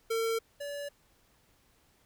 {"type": "tone pair in turn", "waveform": "square", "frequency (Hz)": [453.3, 573.6], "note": ["A#4", "D5"], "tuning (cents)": [-48, -41], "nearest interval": "major third", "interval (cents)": 407, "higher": "second", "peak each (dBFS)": [-29, -37], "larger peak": "first", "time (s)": [[0.1, 0.39], [0.6, 0.89]], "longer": "neither", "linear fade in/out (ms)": 10, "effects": ["pink hiss -67 dBFS RMS until 2.05 s"]}